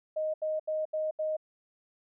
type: tone bursts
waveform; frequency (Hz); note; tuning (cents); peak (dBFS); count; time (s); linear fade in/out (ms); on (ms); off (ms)
sine; 622.3; D#5; 0; -28; 5; 0.16-1.368; 10; 180; 77
effects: none